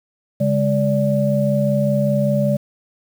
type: tone cluster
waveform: sine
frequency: 139.8 / 205 / 581 Hz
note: C#3 / G#3 / D5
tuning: +15 / -22 / -19 cents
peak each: -19 dBFS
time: 0.4-2.57 s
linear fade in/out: 10 ms
effects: 7-bit